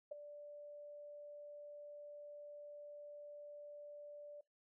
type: tone with ADSR envelope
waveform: sine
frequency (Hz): 586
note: D5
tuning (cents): -4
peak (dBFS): -39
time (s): 0.11-4.41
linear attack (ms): 10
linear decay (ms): 9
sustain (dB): -11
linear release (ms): 6
effects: noise-tail reverb RT60 0.2 s tail -24 dB re dry